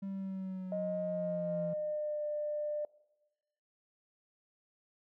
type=linear sweep; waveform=triangle; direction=down; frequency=196 to 168.4 Hz; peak=-35 dBFS; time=0.02-1.74 s; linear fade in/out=10 ms
type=tone with pitch glide; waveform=sine; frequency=622.3 to 597 Hz; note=D#5 to D5; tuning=0 to +28 cents; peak=-33 dBFS; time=0.72-2.85 s; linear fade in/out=2 ms; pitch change=-72 cents; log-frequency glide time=1.14-2.25 s
effects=noise-tail reverb RT60 1.0 s tail -21 dB re dry + tanh soft clip ceiling -24 dBFS